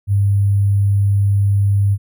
sine tone with sample-and-hold, 100 Hz, G2, 35 cents sharp, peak -11 dBFS, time 0.07-1.98 s, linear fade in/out 50 ms, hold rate 11025 Hz, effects none

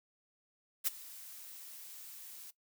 blue noise with ADSR envelope, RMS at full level -29 dBFS, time 0.84-2.51 s, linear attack 32 ms, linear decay 16 ms, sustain -21 dB, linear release 11 ms, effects noise-tail reverb RT60 0.1 s tail -18 dB re dry

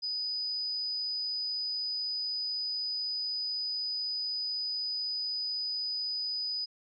sine tone, 4978 Hz, D#8, in tune, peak -31 dBFS, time 0.02-6.66 s, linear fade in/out 20 ms, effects none

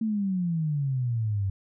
sine exponential sweep, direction down, 225.9 to 95 Hz, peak -24 dBFS, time 0.01-1.5 s, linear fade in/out 5 ms, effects none

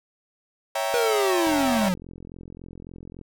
40% pulse chord, C# diminished seventh, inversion none, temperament equal with one note detuned, 556.6 / 659.3 / 784 / 932.3 Hz, C#5 / E5 / G5 / Bb5, +7 / 0 / 0 / 0 cents, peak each -28 / -28 / -29 / -31 dBFS, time 0.75-1.89 s, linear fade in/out 5 ms
square linear sweep, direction down, 489 to 174.61 Hz, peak -22 dBFS, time 0.94-1.94 s, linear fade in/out 0 ms
click train, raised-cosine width 3 ms, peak -28 dBFS, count 77, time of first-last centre 1.47-3.213 s, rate 43.6 Hz
effects none

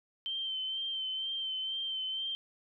sine tone with vibrato, 3110 Hz, G7, 14 cents flat, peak -33 dBFS, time 0.26-2.35 s, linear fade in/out 0 ms, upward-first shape sine, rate 2.1 Hz, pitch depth 30 cents each way, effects none

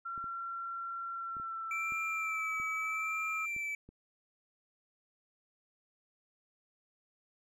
sine tone with pitch glide, 1364 to 1288.2 Hz, F6 to E6, -41 to -40 cents, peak -37 dBFS, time 0.05-3.46 s, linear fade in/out 10 ms, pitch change -99 cents, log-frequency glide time 1.12-2.49 s
clicks, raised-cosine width 3 ms, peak -40 dBFS, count 8, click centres 0.178 / 0.242 / 1.368 / 1.399 / 1.922 / 2.6 / 3.564 / 3.89 s
triangle tone with vibrato, 2332 Hz, D7, 13 cents flat, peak -33 dBFS, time 1.71-3.75 s, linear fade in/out 2 ms, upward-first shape sine, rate 0.79 Hz, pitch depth 33 cents each way
effects none

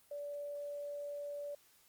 sine tone, 578 Hz, D5, 28 cents flat, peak -40 dBFS, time 0.11-1.55 s, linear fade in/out 5 ms, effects white hiss -67 dBFS RMS until 1.88 s + Opus 32 kbps

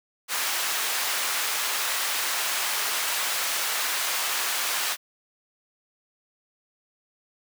pink high-pass noise, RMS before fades -27 dBFS, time 0.28-4.97 s, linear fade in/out 50 ms, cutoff 1100 Hz, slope 12 dB/octave, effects none

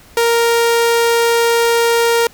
sawtooth tone, 466.2 Hz, A#4, in tune, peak -7 dBFS, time 0.17-2.27 s, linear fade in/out 2 ms, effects pink hiss -44 dBFS RMS until 2.33 s

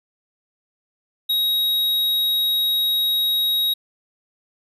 square tone, 3800 Hz, A#7, 33 cents sharp, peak -18 dBFS, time 1.29-3.74 s, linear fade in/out 10 ms, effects resampled to 32000 Hz

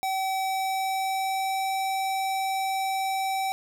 square tone with pitch glide, 765 to 770.3 Hz, G5 to G5, -42 to -30 cents, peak -26 dBFS, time 0.03-3.52 s, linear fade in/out 0 ms, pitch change +12 cents, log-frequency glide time 0.4-1.7 s, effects none

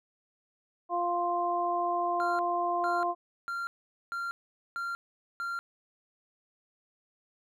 harmonic tone, 349.2 Hz, F4, in tune, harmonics 1 / 2 / 3, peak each -35 / -29 / -31 dBFS, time 0.89-3.15 s, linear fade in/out 50 ms
triangle tone bursts, 1384 Hz, F6, 16 cents flat, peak -30 dBFS, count 6, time 2.2-5.59 s, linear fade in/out 0 ms, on 190 ms, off 450 ms
effects none

